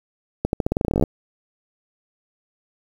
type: accelerating click train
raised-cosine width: 2 ms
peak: -6 dBFS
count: 17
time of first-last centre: 0.45-1.038 s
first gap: 81 ms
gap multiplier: 0.88
effects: 7-bit